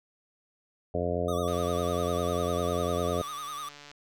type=harmonic tone; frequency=87.6 Hz; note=F2; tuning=6 cents sharp; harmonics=1 / 2 / 3 / 4 / 5 / 6 / 7 / 8; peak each=-34 / -36 / -37 / -38 / -33 / -34 / -33 / -38 dBFS; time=0.94-3.22 s; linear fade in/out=5 ms
type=tone with vibrato; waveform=square; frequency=1195 Hz; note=D6; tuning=30 cents sharp; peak=-36 dBFS; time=1.28-3.69 s; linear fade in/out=5 ms; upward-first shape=sine; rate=10 Hz; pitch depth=89 cents each way
type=click train; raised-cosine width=0.2 ms; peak=-30 dBFS; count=354; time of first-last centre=1.48-3.914 s; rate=145 Hz
effects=none